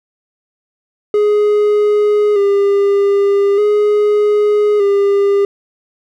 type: tone with vibrato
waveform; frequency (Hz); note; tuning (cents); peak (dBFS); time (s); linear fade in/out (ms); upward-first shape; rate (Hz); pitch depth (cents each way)
triangle; 408.9; G#4; -27; -7; 1.14-5.45; 2; square; 0.41; 35
effects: none